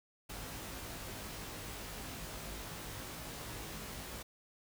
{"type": "noise with comb filter", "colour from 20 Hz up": "pink", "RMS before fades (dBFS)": -45, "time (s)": [0.29, 4.23], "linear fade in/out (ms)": 10, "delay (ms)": 19, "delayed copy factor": 0.8, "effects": []}